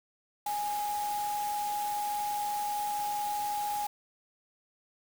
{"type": "tone in noise", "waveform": "sine", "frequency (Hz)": 828, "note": "G#5", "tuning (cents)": -5, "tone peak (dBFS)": -30, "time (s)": [0.46, 3.87], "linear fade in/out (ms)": 5, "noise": "white", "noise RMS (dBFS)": -42, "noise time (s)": [0.46, 3.87], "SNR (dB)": 9, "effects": []}